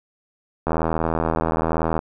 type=click train; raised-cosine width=1 ms; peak=-7 dBFS; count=108; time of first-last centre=0.67-1.991 s; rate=81 Hz; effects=none